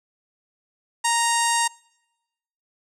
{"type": "tone with low-pass filter", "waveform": "sawtooth", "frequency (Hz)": 932.3, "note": "A#5", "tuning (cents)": 0, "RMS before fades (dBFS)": -21, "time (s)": [1.04, 1.68], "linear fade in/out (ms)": 10, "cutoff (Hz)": 8500, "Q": 4.1, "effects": ["noise-tail reverb RT60 1.0 s tail -26 dB re dry"]}